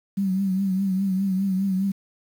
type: tone with vibrato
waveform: sine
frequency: 191.8 Hz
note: G3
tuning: 37 cents flat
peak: -20 dBFS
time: 0.17-1.92 s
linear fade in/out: 10 ms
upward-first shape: triangle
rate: 4.9 Hz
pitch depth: 72 cents each way
effects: 8-bit